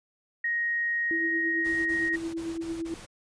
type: tone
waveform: sine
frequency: 1876 Hz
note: A#6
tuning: 11 cents sharp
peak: -25 dBFS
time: 0.44-2.16 s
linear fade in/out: 5 ms
type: tone with tremolo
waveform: sine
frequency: 330.3 Hz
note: E4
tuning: 4 cents sharp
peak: -28 dBFS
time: 1.11-2.94 s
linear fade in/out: 0 ms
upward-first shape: triangle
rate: 8.9 Hz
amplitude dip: 55%
type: noise bursts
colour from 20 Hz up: pink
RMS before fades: -45 dBFS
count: 6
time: 1.64-3.065 s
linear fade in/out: 20 ms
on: 220 ms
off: 21 ms
effects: resampled to 22050 Hz